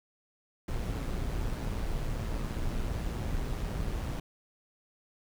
brown noise with amplitude modulation, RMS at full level -31 dBFS, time 0.68-4.2 s, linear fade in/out 5 ms, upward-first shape sine, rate 115 Hz, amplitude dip 40%, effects none

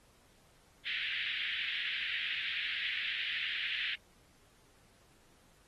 white band-pass noise, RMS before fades -37 dBFS, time 0.85-3.96 s, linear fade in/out 20 ms, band 1700 to 3400 Hz, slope 48 dB/octave, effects pink hiss -66 dBFS RMS until 5.67 s + AAC 32 kbps

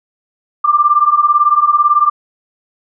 sine beating tone pair, 1174.7 / 1192.7 Hz, D6 / D6, 0 / +26 cents, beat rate 18 Hz, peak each -12 / -10 dBFS, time 0.64-2.1 s, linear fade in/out 10 ms, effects none

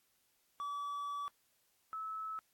triangle / sine tone pair in turn, 1148 / 1300.9 Hz, D6 / E6, -40 / -23 cents, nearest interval major second, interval 217 cents, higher second, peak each -36 / -39 dBFS, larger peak first, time 0.6-1.28 / 1.93-2.39 s, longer first, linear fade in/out 0 ms, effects white hiss -75 dBFS RMS until 2.53 s + AAC 64 kbps

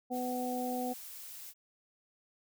harmonic tone, 249.7 Hz, B3, 19 cents sharp, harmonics 1 / 2 / 3, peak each -36 / -39 / -37 dBFS, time 0.1-0.94 s, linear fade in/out 20 ms
blue noise, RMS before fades -47 dBFS, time 0.11-1.54 s, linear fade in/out 50 ms
effects none

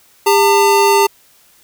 square tone pair together, 401 / 900.2 Hz, G4 / A5, +39 / +39 cents, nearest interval octave + major second, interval 1400 cents, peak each -12 dBFS, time 0.26-1.07 s, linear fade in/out 10 ms, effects white hiss -50 dBFS RMS until 1.63 s

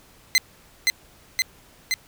20% pulse tone with echo, 2053 Hz, C7, 33 cents flat, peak -9 dBFS, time 0.35-0.38 s, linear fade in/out 0 ms, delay 520 ms, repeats 3, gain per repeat -2 dB, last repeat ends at 1.94 s, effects pink hiss -53 dBFS RMS until 2.07 s

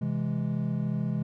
triangle chord, C augmented, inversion none, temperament equal, 130.81 / 164.81 / 207.7 Hz, C3 / E3 / G#3, 0 / 0 / 0 cents, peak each -29 / -29 / -29 dBFS, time 0.01-1.23 s, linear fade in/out 10 ms, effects none

